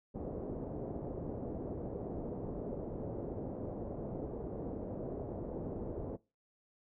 white low-pass noise, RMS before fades -41 dBFS, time 0.14-6.17 s, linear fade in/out 20 ms, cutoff 540 Hz, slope 24 dB/octave, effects noise-tail reverb RT60 0.3 s tail -23 dB re dry

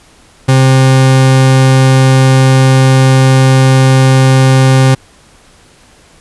40% pulse tone, 132.1 Hz, C3, 17 cents sharp, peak -3 dBFS, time 0.48-4.95 s, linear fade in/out 10 ms, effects pink hiss -43 dBFS RMS until 6.2 s + resampled to 24000 Hz

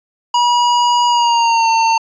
square tone with pitch glide, 965 to 905.6 Hz, B5 to A5, -40 to +50 cents, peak -11 dBFS, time 0.34-1.98 s, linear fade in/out 5 ms, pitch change -110 cents, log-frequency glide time 1.07-1.69 s, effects resampled to 16000 Hz

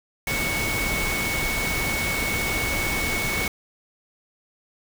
sine tone in noise, 2217 Hz, C#7, in tune, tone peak -26 dBFS, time 0.27-3.48 s, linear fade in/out 2 ms, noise pink, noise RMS -27 dBFS, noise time 0.27-3.48 s, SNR -2 dB, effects none

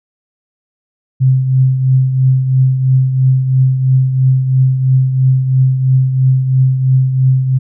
sine tone with tremolo, 130.81 Hz, C3, in tune, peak -5 dBFS, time 1.2-7.59 s, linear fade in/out 20 ms, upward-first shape triangle, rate 3 Hz, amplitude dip 60%, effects none

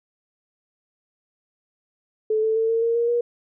sine tone with pitch steps, 434.3 / 441.1 / 448.1 / 455.1 / 462.3 / 469.5 / 476.9 Hz, A4 / A4 / A4 / A#4 / A#4 / A#4 / A#4, -23 / +4 / +32 / -42 / -14 / +12 / +39 cents, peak -18 dBFS, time 2.3-3.21 s, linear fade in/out 5 ms, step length 130 ms, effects none

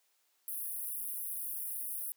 pink high-pass noise, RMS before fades -39 dBFS, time 0.48-2.12 s, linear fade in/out 0 ms, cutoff 9700 Hz, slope 96 dB/octave, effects white hiss -74 dBFS RMS until 2.16 s + high-pass 400 Hz 12 dB/octave

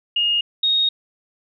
sine tone pair in turn, 2849 / 3735 Hz, F7 / A#7, +34 / +3 cents, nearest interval perfect fourth, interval 469 cents, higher second, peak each -16 / -15 dBFS, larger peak second, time 0.16-0.41 / 0.63-0.89 s, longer second, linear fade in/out 5 ms, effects none

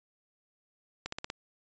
accelerating click train, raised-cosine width 0.2 ms, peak -18 dBFS, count 5, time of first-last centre 1.06-1.301 s, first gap 64 ms, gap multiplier 0.96, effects resampled to 16000 Hz

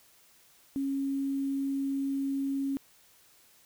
sine tone with quantisation, 274.2 Hz, C#4, 19 cents flat, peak -28 dBFS, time 0.76-2.77 s, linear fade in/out 0 ms, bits 9, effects white hiss -61 dBFS RMS until 3.65 s

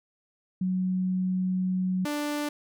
sine / sawtooth tone pair in turn, 185 / 294.5 Hz, F#3 / D4, 0 / +5 cents, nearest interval minor sixth, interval 805 cents, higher second, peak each -24 dBFS, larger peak neither, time 0.61-2.05 / 2.05-2.49 s, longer first, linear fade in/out 5 ms, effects none

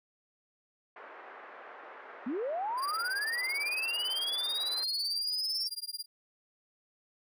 white band-pass noise, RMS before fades -49 dBFS, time 0.96-4.84 s, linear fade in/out 5 ms, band 380 to 1700 Hz, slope 24 dB/octave
sine linear sweep, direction up, 220 to 5490 Hz, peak -31 dBFS, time 2.26-5.68 s, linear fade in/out 10 ms
sawtooth tone with tremolo, 4800 Hz, D8, 37 cents sharp, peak -31 dBFS, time 2.77-6.06 s, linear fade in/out 50 ms, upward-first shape sine, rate 18 Hz, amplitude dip 100%
effects none

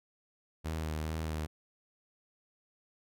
sawtooth tone with vibrato, 78.6 Hz, D#2, 18 cents sharp, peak -30 dBFS, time 0.64-1.47 s, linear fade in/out 20 ms, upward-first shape sine, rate 2.3 Hz, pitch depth 27 cents each way, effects none

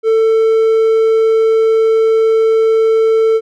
triangle tone, 445.5 Hz, A4, 22 cents sharp, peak -6 dBFS, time 0.03-3.41 s, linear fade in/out 50 ms, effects none

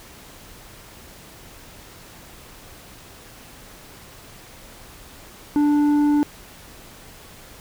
sine tone with tanh clipping, 293.7 Hz, D4, in tune, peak -16 dBFS, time 5.56-6.23 s, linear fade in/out 0 ms, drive 7 dB, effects pink hiss -44 dBFS RMS until 7.6 s

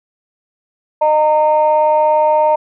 sine tone pair together, 612 / 918.4 Hz, D#5 / A#5, -29 / -26 cents, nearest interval perfect fifth, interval 703 cents, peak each -11 dBFS, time 1.01-2.56 s, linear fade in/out 10 ms, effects tanh soft clip ceiling -3 dBFS

